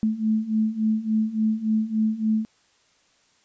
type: beating tone pair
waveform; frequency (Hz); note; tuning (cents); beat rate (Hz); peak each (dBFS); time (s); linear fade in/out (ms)
sine; 216.1 / 219.6; A3 / A3; -31 / -3; 3.5; -25 / -22; 0.03-2.45; 0
effects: white hiss -62 dBFS RMS until 3.44 s + resampled to 16000 Hz